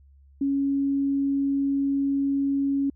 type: tone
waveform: sine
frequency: 277.2 Hz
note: C#4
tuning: in tune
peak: -21 dBFS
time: 0.41-2.9 s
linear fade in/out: 5 ms
effects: added 69 Hz sine -51 dBFS peak until 2.95 s